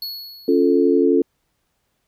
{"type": "tone with exponential decay", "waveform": "square", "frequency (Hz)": 4369, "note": "C#8", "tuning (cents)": -26, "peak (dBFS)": -25, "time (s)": [0.02, 1.04], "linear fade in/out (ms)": 2, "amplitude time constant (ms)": 220}
{"type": "chord", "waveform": "sine", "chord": "Db augmented", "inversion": "none", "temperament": "equal", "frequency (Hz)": [277.2, 349.2, 440], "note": ["Db4", "F4", "A4"], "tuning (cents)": [0, 0, 0], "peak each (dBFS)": [-17, -17, -17], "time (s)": [0.48, 1.22], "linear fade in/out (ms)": 5}
{"effects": ["pink hiss -70 dBFS RMS until 2.07 s"]}